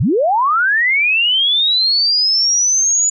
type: linear sweep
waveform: sine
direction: up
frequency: 82.41 to 6950 Hz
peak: -11 dBFS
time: 0-3.1 s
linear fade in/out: 10 ms
effects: none